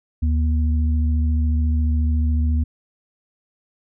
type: tone pair together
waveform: sine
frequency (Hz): 75.2 / 239.7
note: D2 / A#3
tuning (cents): +42 / +48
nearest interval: octave + minor sixth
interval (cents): 2006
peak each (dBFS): -16 / -27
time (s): 0.22-2.64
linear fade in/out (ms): 10
effects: none